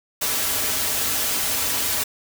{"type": "noise with comb filter", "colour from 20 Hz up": "white", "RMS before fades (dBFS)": -23, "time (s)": [0.21, 2.04], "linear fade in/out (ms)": 10, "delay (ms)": 5.6, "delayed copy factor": -0.75, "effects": []}